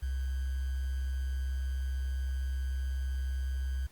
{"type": "tone with sample-and-hold", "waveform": "sine", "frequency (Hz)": 65.41, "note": "C2", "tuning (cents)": 0, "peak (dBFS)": -30, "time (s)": [0.02, 3.87], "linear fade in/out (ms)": 10, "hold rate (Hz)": 1575, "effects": ["pink hiss -61 dBFS RMS until 3.91 s", "Opus 48 kbps"]}